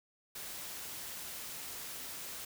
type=noise; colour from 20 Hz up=white; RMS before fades=-44 dBFS; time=0.35-2.45 s; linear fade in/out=5 ms; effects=none